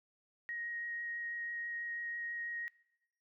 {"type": "tone with vibrato", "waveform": "sine", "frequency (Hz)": 1881, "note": "A#6", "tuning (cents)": 15, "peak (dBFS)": -38, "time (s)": [0.49, 2.68], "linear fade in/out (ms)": 0, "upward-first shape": "triangle", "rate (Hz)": 6.1, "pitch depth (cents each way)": 10, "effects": ["noise-tail reverb RT60 0.8 s tail -22 dB re dry"]}